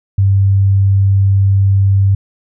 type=tone; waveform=sine; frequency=98 Hz; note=G2; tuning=in tune; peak=-7 dBFS; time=0.18-2.15 s; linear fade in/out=5 ms; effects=none